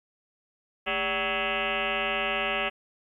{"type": "tone with frequency modulation", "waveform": "sine", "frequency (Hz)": 1661.2, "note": "G#6", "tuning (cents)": 0, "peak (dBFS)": -25, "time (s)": [0.86, 2.7], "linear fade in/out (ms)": 20, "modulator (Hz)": 180, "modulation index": 7.2, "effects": ["11-bit"]}